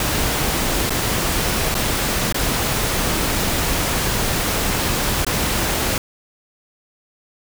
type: noise with dropouts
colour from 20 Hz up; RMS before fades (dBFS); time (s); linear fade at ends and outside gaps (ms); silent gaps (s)
pink; -20; 0-5.98; 2; 0.896-0.904 / 1.744-1.751 / 2.325-2.344 / 5.248-5.266
effects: none